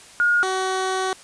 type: tone pair in turn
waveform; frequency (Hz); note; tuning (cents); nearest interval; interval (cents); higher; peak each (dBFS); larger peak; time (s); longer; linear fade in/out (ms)
sine / 15% pulse; 1431 / 376.8; F6 / F#4; +42 / +32; octave + major seventh; 2310; first; -15; neither; 0.2-0.43 / 0.43-1.13; second; 0
effects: white hiss -45 dBFS RMS until 1.23 s + resampled to 22050 Hz